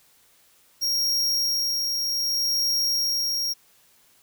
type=tone with tremolo; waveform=45% pulse; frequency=5588 Hz; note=F8; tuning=in tune; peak=-21 dBFS; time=0.81-3.54 s; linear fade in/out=20 ms; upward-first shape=sine; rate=0.65 Hz; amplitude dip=30%; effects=white hiss -59 dBFS RMS until 4.22 s